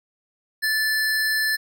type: tone pair together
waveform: square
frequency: 1749 / 4160 Hz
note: A6 / C8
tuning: -11 / -11 cents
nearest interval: octave + minor third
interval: 1500 cents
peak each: -21 / -30 dBFS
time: 0.62-1.57 s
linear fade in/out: 20 ms
effects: none